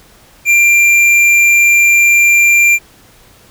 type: tone with tanh clipping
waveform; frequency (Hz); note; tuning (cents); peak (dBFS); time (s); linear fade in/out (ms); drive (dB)
sine; 2377; D7; +20; -7; 0.45-2.79; 50; 11
effects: pink hiss -44 dBFS RMS until 3.5 s